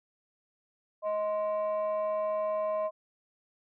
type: tone pair together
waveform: sine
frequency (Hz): 629.5 / 1044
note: D#5 / C6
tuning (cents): +20 / -4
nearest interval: major sixth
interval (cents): 876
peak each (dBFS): -27 / -34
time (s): 1.02-2.91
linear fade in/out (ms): 50
effects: tanh soft clip ceiling -24 dBFS